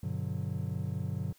triangle chord, G major seventh, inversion none, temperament just, 98 / 122.5 / 147 / 183.75 Hz, G2 / B2 / D3 / F#3, 0 / -14 / +2 / -12 cents, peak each -34 / -35 / -35 / -37 dBFS, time 0.03-1.33 s, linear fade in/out 5 ms, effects tanh soft clip ceiling -21 dBFS + white hiss -65 dBFS RMS until 1.38 s

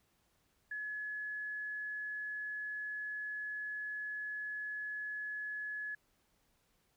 sine tone, 1700 Hz, G#6, 40 cents sharp, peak -38 dBFS, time 0.71-5.95 s, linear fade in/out 5 ms, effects pink hiss -75 dBFS RMS until 6.96 s

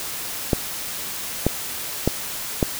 clicks, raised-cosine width 2 ms, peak -3 dBFS, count 4, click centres 0.532 / 1.466 / 2.076 / 2.628 s, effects white hiss -30 dBFS RMS until 2.79 s

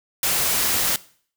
white noise, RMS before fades -21 dBFS, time 0.23-0.96 s, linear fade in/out 2 ms, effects noise-tail reverb RT60 0.5 s tail -19 dB re dry

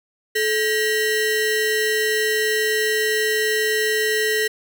40% pulse ring-modulated tone, 1169 Hz, D6, 8 cents flat, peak -14 dBFS, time 0.35-4.48 s, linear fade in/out 10 ms, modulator 737 Hz, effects none

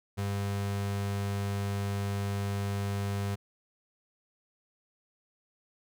35% pulse tone, 100 Hz, G2, 35 cents sharp, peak -28 dBFS, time 0.17-3.36 s, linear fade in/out 20 ms, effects none

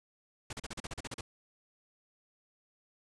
pink noise bursts, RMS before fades -40 dBFS, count 11, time 0.5-1.21 s, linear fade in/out 5 ms, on 30 ms, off 38 ms, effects resampled to 22050 Hz

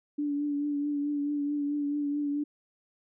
sine tone with vibrato, 289.9 Hz, D4, 22 cents flat, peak -27 dBFS, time 0.18-2.44 s, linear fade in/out 10 ms, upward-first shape triangle, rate 4.6 Hz, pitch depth 31 cents each way, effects none

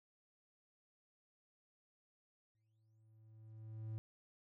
triangle tone with exponential growth, 110 Hz, A2, in tune, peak -38 dBFS, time 2.55-3.98 s, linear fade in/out 0 ms, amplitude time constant 310 ms, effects none

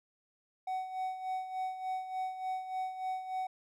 triangle tone with tremolo, 750 Hz, F#5, 23 cents sharp, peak -30 dBFS, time 0.67-3.47 s, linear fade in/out 5 ms, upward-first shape sine, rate 3.4 Hz, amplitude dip 65%, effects none

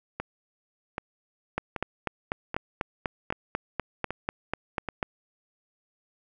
two click trains, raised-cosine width 0.5 ms, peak -12 / -16 dBFS, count 15 / 7, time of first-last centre 1.58-5.028 / 0.2-4.888 s, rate 4.06 / 1.28 Hz, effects none

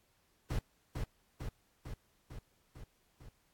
brown noise with echo, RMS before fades -34 dBFS, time 0.5-0.59 s, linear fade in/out 5 ms, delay 450 ms, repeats 6, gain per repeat -3 dB, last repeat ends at 3.29 s, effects pink hiss -73 dBFS RMS until 3.53 s + AAC 64 kbps

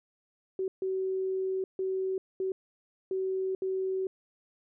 sine tone bursts at uneven times, 378.8 Hz, F#4, 41 cents sharp, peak -28 dBFS, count 6, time 0.59-0.68 / 0.82-1.64 / 1.79-2.18 / 2.4-2.52 / 3.11-3.55 / 3.62-4.07 s, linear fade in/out 2 ms, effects none

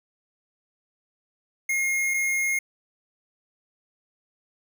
square tone pair in turn, 2144 / 2144 Hz, C7 / C7, +42 / +42 cents, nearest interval unison, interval 0 cents, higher neither, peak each -23 dBFS, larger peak neither, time 1.69-2.14 / 2.14-2.59 s, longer neither, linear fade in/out 5 ms, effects none

